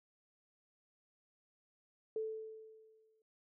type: tone with exponential decay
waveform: sine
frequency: 439.2 Hz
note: A4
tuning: 3 cents flat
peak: -34 dBFS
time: 2.16-3.22 s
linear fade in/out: 2 ms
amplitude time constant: 230 ms
effects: none